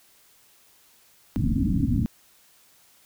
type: low-pass noise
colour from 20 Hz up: white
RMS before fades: -23 dBFS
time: 1.36-2.06 s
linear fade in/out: 0 ms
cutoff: 290 Hz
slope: 96 dB/octave
effects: white hiss -58 dBFS RMS until 3.05 s